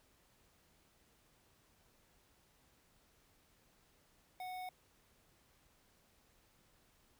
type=tone with notch filter; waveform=square; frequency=737 Hz; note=F#5; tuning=7 cents flat; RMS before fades=-45 dBFS; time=4.4-4.69 s; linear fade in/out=2 ms; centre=7000 Hz; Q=0.92; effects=pink hiss -71 dBFS RMS until 7.19 s